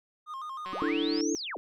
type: tone with vibrato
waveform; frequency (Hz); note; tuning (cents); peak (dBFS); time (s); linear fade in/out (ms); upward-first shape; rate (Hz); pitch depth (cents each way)
triangle; 1144; D6; -46; -34; 0.26-0.93; 50; square; 6.4; 120
type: click train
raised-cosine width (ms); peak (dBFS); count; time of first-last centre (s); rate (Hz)
0.3; -27; 104; 0.66-1.208; 188
type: linear two-way sweep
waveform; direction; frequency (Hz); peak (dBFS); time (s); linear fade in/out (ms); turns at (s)
sine; up then down; 229.7 to 6645 to 229.7; -34; 0.73-1.57; 0; 1.33
type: chord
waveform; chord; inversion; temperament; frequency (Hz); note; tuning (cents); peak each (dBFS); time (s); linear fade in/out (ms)
sine; D suspended second; none; equal; 293.7 / 329.6 / 440; D4 / E4 / A4; 0 / 0 / 0; -30 / -30 / -33; 0.82-1.35; 0
effects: none